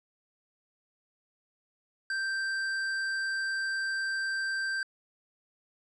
sine tone with hard clipping, 1568 Hz, G6, in tune, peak -31 dBFS, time 2.1-4.83 s, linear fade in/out 2 ms, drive 11 dB, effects low-pass 8000 Hz 12 dB/octave

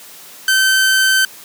sawtooth tone, 1542 Hz, G6, 29 cents flat, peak -7 dBFS, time 0.48-1.25 s, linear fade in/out 2 ms, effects white hiss -38 dBFS RMS until 1.44 s + high-pass 150 Hz 12 dB/octave

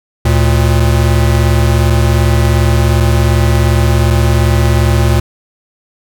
square tone pair together, 72.63 / 115.3 Hz, D2 / A#2, -19 / -19 cents, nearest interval minor sixth, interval 800 cents, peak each -11 dBFS, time 0.25-5.2 s, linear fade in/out 5 ms, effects none

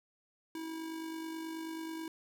square tone with amplitude modulation, 323.5 Hz, E4, 32 cents flat, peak -38 dBFS, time 0.55-2.08 s, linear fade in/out 2 ms, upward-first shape sine, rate 49.3 Hz, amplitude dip 40%, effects none

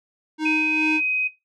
square tone with tremolo, 311.1 Hz, D#4, in tune, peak -22 dBFS, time 0.38-1.01 s, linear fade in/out 50 ms, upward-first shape sine, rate 2.4 Hz, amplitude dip 45%
sine tone, 2517 Hz, D#7, 19 cents sharp, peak -19 dBFS, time 0.45-1.28 s, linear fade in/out 10 ms
effects noise-tail reverb RT60 0.2 s tail -17 dB re dry + low-pass 5000 Hz 12 dB/octave

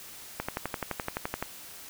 click train, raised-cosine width 0.5 ms, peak -15 dBFS, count 13, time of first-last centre 0.4-1.426 s, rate 11.7 Hz, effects white hiss -46 dBFS RMS until 1.89 s

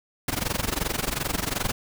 pink noise with amplitude modulation, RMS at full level -24 dBFS, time 0.28-1.72 s, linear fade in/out 2 ms, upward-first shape sine, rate 22.7 Hz, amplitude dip 90%, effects none

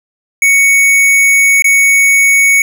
square tone with dropouts, 2226 Hz, C#7, 7 cents sharp, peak -6 dBFS, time 0.42-2.62 s, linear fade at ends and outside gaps 2 ms, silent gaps 1.622-1.643 s, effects none

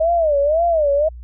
sine tone with vibrato, 622.3 Hz, D#5, in tune, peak -13 dBFS, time 0-1.09 s, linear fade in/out 10 ms, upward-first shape sine, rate 1.9 Hz, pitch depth 180 cents each way, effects added 60 Hz sine -32 dBFS peak until 1.23 s

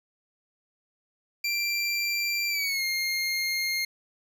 25% pulse tone with pitch glide, 2361 to 2128 Hz, D7 to C7, +9 to +29 cents, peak -22 dBFS, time 1.44-3.85 s, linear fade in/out 5 ms, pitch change -180 cents, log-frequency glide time 2.49-2.84 s, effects none

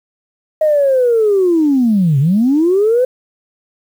sine linear two-way sweep, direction down then up, 630 to 130.2 to 517 Hz, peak -8 dBFS, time 0.61-3.05 s, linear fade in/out 5 ms, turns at 2.19 s, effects tanh soft clip ceiling -4 dBFS + 7-bit

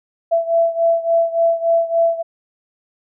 sine beating tone pair, 667 / 670.5 Hz, E5 / E5, +20 / +29 cents, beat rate 3.5 Hz, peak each -15 / -18 dBFS, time 0.31-2.23 s, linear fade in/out 20 ms, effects none

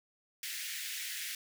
pink high-pass noise, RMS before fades -40 dBFS, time 0.43-1.35 s, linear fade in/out 2 ms, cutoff 1700 Hz, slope 48 dB/octave, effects none

